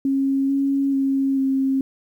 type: tone with pitch steps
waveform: sine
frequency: 271.9 / 275.7 / 271.4 / 268 Hz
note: C#4 / C#4 / C#4 / C4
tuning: -33 / -9 / -36 / +42 cents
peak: -17 dBFS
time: 0.05-1.81 s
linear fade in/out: 2 ms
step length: 440 ms
effects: 9-bit